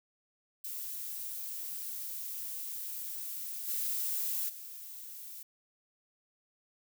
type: noise with level steps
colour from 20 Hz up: violet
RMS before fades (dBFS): -40 / -34 / -46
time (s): 0.64-5.43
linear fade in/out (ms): 5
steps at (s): 3.67 / 4.48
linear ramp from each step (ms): 20
effects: none